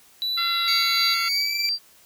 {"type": "tone with vibrato", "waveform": "triangle", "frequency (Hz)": 3938, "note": "B7", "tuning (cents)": -6, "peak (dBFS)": -22, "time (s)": [0.22, 1.14], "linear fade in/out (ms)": 0, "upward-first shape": "sine", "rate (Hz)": 1.7, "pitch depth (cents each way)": 14}
{"type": "harmonic tone", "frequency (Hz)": 683, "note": "F5", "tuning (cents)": -39, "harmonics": [2, 3, 4, 5, 6, 7], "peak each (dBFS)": [-27, -31, -33, -35, -37, -38], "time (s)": [0.37, 1.29], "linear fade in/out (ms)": 10}
{"type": "tone with tremolo", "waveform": "sine", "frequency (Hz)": 4699, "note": "D8", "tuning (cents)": 0, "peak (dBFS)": -21, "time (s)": [0.65, 1.79], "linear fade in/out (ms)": 50, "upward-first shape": "sine", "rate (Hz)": 3.1, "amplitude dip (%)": 55}
{"type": "tone with pitch glide", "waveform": "25% pulse", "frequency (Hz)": [2208, 2339], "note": ["C#7", "D7"], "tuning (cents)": [-7, -8], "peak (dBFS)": -22, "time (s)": [0.68, 1.69], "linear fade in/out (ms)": 0, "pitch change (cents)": 99, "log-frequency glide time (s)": [1.26, 1.56]}
{"effects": ["white hiss -54 dBFS RMS until 2.05 s"]}